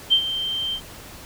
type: tone with ADSR envelope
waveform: sine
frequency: 3136 Hz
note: G7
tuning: in tune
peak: -11 dBFS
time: 0.1-0.81 s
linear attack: 27 ms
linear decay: 79 ms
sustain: -12 dB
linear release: 75 ms
effects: pink hiss -41 dBFS RMS until 1.25 s